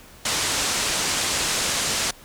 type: low-pass noise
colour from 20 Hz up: white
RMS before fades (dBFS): -24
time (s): 0.25-2.11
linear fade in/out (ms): 5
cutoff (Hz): 8400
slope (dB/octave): 24
effects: pink hiss -47 dBFS RMS until 2.24 s